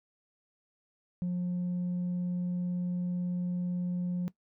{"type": "tone with tanh clipping", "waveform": "triangle", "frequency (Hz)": 178.2, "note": "F3", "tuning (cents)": 35, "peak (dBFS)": -29, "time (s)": [1.22, 4.28], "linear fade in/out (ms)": 0, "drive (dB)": 6, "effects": ["noise-tail reverb RT60 0.1 s tail -18 dB re dry"]}